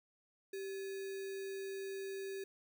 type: tone with sample-and-hold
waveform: sine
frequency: 388.9 Hz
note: G4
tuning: 14 cents flat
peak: -40 dBFS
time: 0.53-2.44 s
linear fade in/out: 5 ms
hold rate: 2100 Hz
effects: none